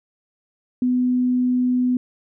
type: tone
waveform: sine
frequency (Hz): 250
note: B3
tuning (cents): +21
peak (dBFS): -16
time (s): 0.82-1.97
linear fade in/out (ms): 2
effects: none